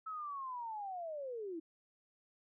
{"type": "linear sweep", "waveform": "sine", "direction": "down", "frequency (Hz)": [1308, 311.1], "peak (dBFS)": -40, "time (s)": [0.06, 1.6], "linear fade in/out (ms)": 10, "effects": []}